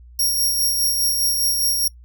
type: tone with tremolo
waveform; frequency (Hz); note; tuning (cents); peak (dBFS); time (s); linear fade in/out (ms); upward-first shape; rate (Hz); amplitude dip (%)
10% pulse; 5588; F8; 0; -10; 0.19-1.88; 5; sine; 4.9; 35
effects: noise-tail reverb RT60 0.1 s tail -23 dB re dry + added 60 Hz sine -41 dBFS peak until 2.04 s

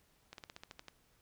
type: slowing click train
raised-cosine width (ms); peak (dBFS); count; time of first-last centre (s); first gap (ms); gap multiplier
0.2; -30; 9; 0.33-0.883; 52; 1.08
effects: pink hiss -71 dBFS RMS until 1.21 s

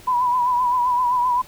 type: tone with vibrato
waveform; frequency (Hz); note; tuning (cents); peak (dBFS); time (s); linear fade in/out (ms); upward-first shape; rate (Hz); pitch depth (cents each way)
sine; 987.8; B5; 0; -16; 0.07-1.42; 10; triangle; 7.7; 62
effects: pink hiss -45 dBFS RMS until 1.47 s

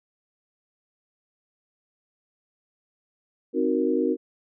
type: chord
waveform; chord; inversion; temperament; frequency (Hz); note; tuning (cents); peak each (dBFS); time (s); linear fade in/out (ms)
sine; C half-diminished seventh; none; equal; 261.6 / 311.1 / 370 / 466.2; C4 / Eb4 / Gb4 / Bb4; 0 / 0 / 0 / 0; -26; 3.53-4.17; 50
effects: none

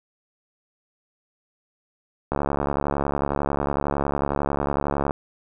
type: click train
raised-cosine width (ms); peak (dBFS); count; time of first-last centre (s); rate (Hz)
1; -9; 199; 2.32-5.109; 71
effects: none

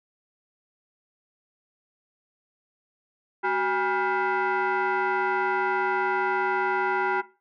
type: tone with frequency modulation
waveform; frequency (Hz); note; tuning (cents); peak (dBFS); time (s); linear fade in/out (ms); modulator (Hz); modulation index
sine; 219.2; A3; -6; -21; 3.43-7.22; 20; 595; 2.5
effects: noise-tail reverb RT60 0.3 s tail -18 dB re dry + tanh soft clip ceiling -17 dBFS

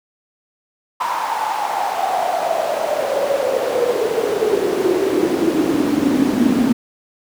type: noise with high-pass filter sweep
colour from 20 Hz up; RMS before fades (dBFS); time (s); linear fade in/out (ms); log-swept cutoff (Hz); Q
brown; -18; 1-6.73; 10; 980 to 240; 8.4
effects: none

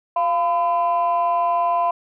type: tone pair together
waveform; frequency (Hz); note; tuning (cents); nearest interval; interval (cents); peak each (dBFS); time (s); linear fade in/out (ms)
sine; 692.8 / 1010; F5 / B5; -14 / +39; perfect fifth; 653; -18; 0.16-1.91; 5
effects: tanh soft clip ceiling -12 dBFS

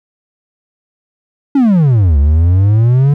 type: exponential two-way sweep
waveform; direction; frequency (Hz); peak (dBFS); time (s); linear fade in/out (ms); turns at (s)
triangle; down then up; 290.6 to 69 to 147.2; -4; 1.55-3.14; 5; 2.18
effects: none

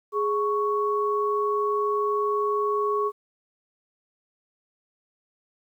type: tone pair together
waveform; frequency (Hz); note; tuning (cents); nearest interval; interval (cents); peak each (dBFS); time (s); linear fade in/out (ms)
sine; 416.2 / 1111; G#4 / C#6; +4 / +4; octave + perfect fourth; 1700; -24 / -25; 0.12-3.12; 50
effects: 10-bit

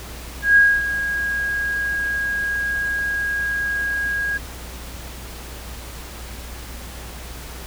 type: tone with ADSR envelope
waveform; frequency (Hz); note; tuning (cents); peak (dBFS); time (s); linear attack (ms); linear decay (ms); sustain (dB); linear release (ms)
sine; 1639; G#6; -23; -8; 0.42-4.38; 140; 250; -12; 12
effects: added 60 Hz sine -35 dBFS peak until 7.66 s + pink hiss -37 dBFS RMS until 7.66 s

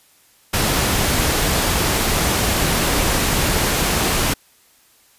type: noise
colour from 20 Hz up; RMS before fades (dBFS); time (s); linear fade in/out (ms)
pink; -18; 0.53-4.34; 10
effects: white hiss -54 dBFS RMS until 5.18 s + resampled to 32000 Hz

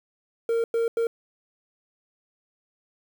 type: tone bursts at uneven times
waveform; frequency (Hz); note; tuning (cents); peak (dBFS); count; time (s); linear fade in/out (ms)
triangle; 460.9; A#4; -20; -19; 3; 0.49-0.64 / 0.74-0.88 / 0.97-1.07; 2
effects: 8-bit

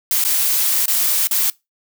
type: noise with dropouts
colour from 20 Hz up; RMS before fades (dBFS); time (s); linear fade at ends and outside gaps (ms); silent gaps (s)
blue; -17; 0.11-1.5; 2; 0.24-0.249 / 0.858-0.88 / 1.272-1.31
effects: noise-tail reverb RT60 0.2 s tail -22 dB re dry

